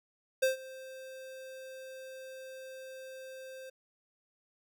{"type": "tone with ADSR envelope", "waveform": "square", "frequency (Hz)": 524, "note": "C5", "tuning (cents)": 2, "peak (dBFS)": -24, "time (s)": [0.42, 3.7], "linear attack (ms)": 12, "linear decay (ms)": 130, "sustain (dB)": -21, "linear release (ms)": 8, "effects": []}